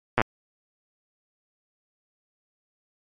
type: slowing click train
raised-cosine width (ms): 0.5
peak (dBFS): -5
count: 5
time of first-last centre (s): 0.18-0.215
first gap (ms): 8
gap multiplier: 1.06
effects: MP3 96 kbps